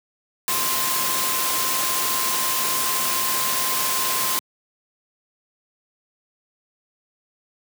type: tone in noise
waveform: sine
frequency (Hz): 1046.5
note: C6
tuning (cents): 0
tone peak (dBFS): -28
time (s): 0.48-4.39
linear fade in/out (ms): 0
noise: white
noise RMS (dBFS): -23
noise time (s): 0.48-4.39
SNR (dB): -8
effects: high-pass 150 Hz 12 dB/octave